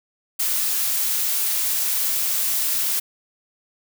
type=noise; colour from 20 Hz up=blue; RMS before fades=-22 dBFS; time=0.39-3 s; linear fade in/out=10 ms; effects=none